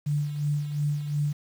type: tone with tremolo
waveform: sine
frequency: 146.83 Hz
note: D3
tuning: in tune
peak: -22 dBFS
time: 0.06-1.33 s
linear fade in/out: 10 ms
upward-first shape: sine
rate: 2.8 Hz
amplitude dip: 60%
effects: 8-bit